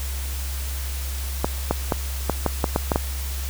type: clicks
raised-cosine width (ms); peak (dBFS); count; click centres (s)
1; -5; 9; 1.445 / 1.71 / 1.922 / 2.297 / 2.463 / 2.642 / 2.761 / 2.918 / 2.959
effects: added 67 Hz sine -26 dBFS peak until 3.49 s + white hiss -35 dBFS RMS until 3.49 s